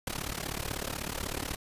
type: noise with amplitude modulation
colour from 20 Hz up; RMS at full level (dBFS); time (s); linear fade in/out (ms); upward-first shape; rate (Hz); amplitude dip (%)
pink; -32; 0.07-1.56; 2; sine; 36.2; 90
effects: resampled to 32000 Hz